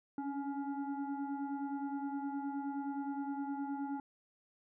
sine tone with frequency modulation, 277.2 Hz, C#4, in tune, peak -36 dBFS, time 0.18-4 s, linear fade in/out 2 ms, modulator 564 Hz, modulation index 1, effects none

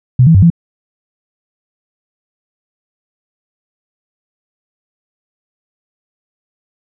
sine tone with pitch steps, 126.5 / 163.3 / 96 / 168.8 Hz, B2 / E3 / G2 / E3, +42 / -16 / -36 / +41 cents, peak -3 dBFS, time 0.19-0.502 s, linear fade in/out 5 ms, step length 78 ms, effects none

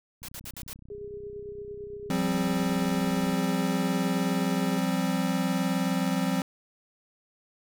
click train, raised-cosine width 5 ms, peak -37 dBFS, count 99, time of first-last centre 0.22-3.331 s, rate 31.5 Hz
white noise bursts, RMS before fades -40 dBFS, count 5, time 0.23-0.731 s, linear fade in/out 0 ms, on 53 ms, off 59 ms
sine tone with tremolo, 410 Hz, G#4, 22 cents flat, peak -35 dBFS, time 0.9-4.78 s, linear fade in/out 2 ms, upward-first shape sine, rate 8.9 Hz, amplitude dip 35%
square chord, F suspended second, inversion none, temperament equal with one note detuned, 174.61 / 193.97 / 261.6 Hz, F3 / G3 / C4, 0 / -18 / 0 cents, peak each -30 dBFS, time 2.1-6.42 s, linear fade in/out 2 ms
effects none

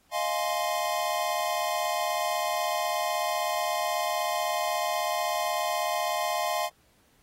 square chord, F minor seventh, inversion third, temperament equal with one note detuned, 622.3 / 698.5 / 837.4 / 1046.5 Hz, Eb5 / F5 / Ab5 / C6, 0 / 0 / +14 / 0 cents, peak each -33 / -31 / -34 / -33 dBFS, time 0.11-6.7 s, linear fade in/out 50 ms, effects pink hiss -65 dBFS RMS until 7.22 s + AAC 48 kbps

